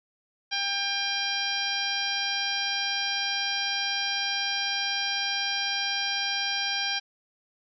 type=harmonic tone; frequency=798 Hz; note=G5; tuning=31 cents sharp; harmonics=1 / 2 / 3 / 4 / 5 / 6 / 7; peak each=-36 / -33 / -34 / -32 / -35 / -34 / -34 dBFS; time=0.51-7 s; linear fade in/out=20 ms; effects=none